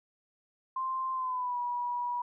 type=tone with pitch glide; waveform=sine; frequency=1046.5 to 970.8 Hz; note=C6 to B5; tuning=0 to -30 cents; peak=-30 dBFS; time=0.76-2.22 s; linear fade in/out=5 ms; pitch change=-130 cents; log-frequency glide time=1.13-1.59 s; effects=none